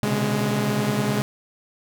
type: tone cluster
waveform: sawtooth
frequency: 122.6 / 133 / 142.3 / 208 Hz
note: B2 / C3 / C#3 / G#3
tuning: -12 / +29 / +46 / +3 cents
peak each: -25 / -25 / -24 / -19 dBFS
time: 0.03-1.22 s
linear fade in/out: 0 ms
effects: none